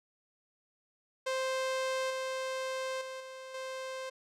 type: tone with level steps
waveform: sawtooth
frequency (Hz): 523.3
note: C5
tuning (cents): 0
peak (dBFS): -27 / -30 / -36 / -40 / -34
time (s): 1.26-4.1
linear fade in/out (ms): 10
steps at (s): 2.1 / 3.01 / 3.2 / 3.54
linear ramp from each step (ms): 5
effects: low-pass 8000 Hz 12 dB/octave